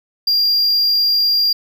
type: tone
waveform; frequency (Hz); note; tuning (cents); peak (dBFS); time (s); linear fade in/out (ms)
triangle; 4784; D8; +31; -11; 0.27-1.53; 5
effects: none